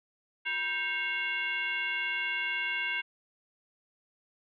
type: tone with frequency modulation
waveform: sine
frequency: 2173 Hz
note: C#7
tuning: 35 cents flat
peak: -29 dBFS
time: 0.45-3.02 s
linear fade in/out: 20 ms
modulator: 602 Hz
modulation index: 1.3
effects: none